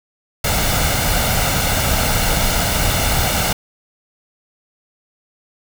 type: noise with comb filter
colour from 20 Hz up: pink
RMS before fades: -17 dBFS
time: 0.44-3.53 s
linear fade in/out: 5 ms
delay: 1.4 ms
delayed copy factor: +0.55
effects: none